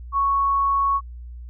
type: tone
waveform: sine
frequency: 1108.7 Hz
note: C#6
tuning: in tune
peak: -17 dBFS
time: 0.12-1.01 s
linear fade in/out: 50 ms
effects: added 60 Hz sine -34 dBFS peak until 1.49 s